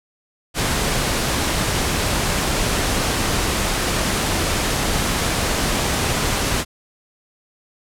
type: noise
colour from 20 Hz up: pink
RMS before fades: -20 dBFS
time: 0.54-6.65 s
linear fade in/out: 50 ms
effects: low-pass 11000 Hz 12 dB/octave